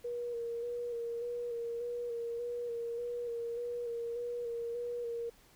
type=tone with vibrato; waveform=sine; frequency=474.1 Hz; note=A#4; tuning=29 cents sharp; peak=-35 dBFS; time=0.04-5.3 s; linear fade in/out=10 ms; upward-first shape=square; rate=1.7 Hz; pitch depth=23 cents each way; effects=pink hiss -63 dBFS RMS until 5.55 s